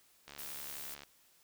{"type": "click train", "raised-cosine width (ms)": 0.2, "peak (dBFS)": -31, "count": 55, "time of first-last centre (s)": [0.28, 1.034], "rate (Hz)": 71.6}
{"type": "noise", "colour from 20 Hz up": "blue", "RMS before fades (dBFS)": -45, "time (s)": [0.38, 0.95], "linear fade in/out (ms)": 10}
{"effects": ["white hiss -67 dBFS RMS until 1.43 s"]}